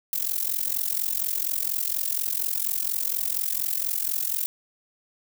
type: noise with amplitude modulation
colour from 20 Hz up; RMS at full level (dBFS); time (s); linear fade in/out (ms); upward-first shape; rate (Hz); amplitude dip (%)
violet; -23; 0.13-4.46; 0; sine; 44.2; 90
effects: none